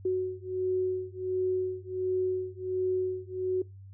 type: beating tone pair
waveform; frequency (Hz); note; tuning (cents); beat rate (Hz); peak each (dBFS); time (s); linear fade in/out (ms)
sine; 370 / 371.4; F#4 / F#4; 0 / +7; 1.4; -30; 0.05-3.62; 5
effects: noise-tail reverb RT60 0.2 s tail -21 dB re dry + added 97 Hz sine -45 dBFS peak until 3.93 s